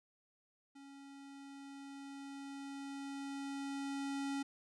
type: tone with level ramp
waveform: square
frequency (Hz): 277.2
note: C#4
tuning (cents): 0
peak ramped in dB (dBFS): -54 to -37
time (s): 0.75-4.43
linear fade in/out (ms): 10
effects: resampled to 22050 Hz